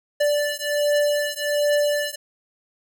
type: beating tone pair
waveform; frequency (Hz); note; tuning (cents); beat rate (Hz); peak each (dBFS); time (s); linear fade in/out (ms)
square; 585 / 586.3; D5 / D5; -7 / -3; 1.3; -23; 0.2-2.16; 10
effects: none